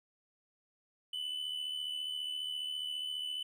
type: tone with amplitude modulation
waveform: triangle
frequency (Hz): 2999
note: F#7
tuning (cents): +23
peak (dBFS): -32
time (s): 1.13-3.43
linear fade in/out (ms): 5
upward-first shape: sine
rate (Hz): 74.7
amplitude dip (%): 55
effects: none